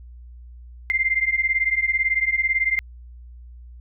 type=beating tone pair; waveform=sine; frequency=2083 / 2101 Hz; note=C7 / C7; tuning=-8 / +7 cents; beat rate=18 Hz; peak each=-22 / -21 dBFS; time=0.9-2.79 s; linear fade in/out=0 ms; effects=added 60 Hz sine -39 dBFS peak until 3.8 s